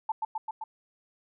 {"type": "tone with echo", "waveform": "sine", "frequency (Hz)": 880, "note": "A5", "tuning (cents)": 0, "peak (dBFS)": -25, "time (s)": [0.09, 0.12], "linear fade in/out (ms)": 5, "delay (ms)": 130, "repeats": 4, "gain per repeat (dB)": -2, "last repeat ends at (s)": 0.64, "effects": []}